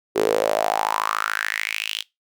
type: tone with high-pass filter sweep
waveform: sawtooth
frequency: 53.6 Hz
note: A1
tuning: 45 cents flat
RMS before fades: -23 dBFS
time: 0.15-2.03 s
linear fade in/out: 20 ms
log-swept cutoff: 390 to 3300 Hz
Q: 5.8
effects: noise-tail reverb RT60 0.2 s tail -22 dB re dry